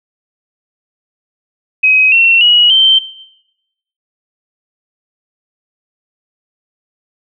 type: tone with pitch steps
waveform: sine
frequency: 2533 / 2715 / 2910 / 3118 Hz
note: D#7 / F7 / F#7 / G7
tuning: +30 / -50 / -29 / -10 cents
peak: -5 dBFS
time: 1.83-2.99 s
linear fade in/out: 10 ms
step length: 290 ms
effects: noise-tail reverb RT60 1.0 s tail -22 dB re dry